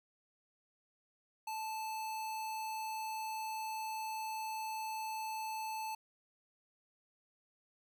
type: tone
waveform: square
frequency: 875 Hz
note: A5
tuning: 10 cents flat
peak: -39 dBFS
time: 1.47-5.95 s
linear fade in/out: 5 ms
effects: none